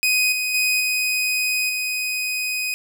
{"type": "tone with level steps", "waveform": "sawtooth", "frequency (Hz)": 2502, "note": "D#7", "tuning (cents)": 9, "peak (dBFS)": [-13, -18, -14, -16, -19], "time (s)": [0.03, 2.74], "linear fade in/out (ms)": 0, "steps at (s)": [0.32, 0.54, 0.8, 1.69], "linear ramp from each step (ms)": 5, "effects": []}